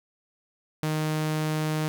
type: tone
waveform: sawtooth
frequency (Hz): 155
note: D#3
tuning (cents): -6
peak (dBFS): -21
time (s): 0.83-1.88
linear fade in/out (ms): 0
effects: 10-bit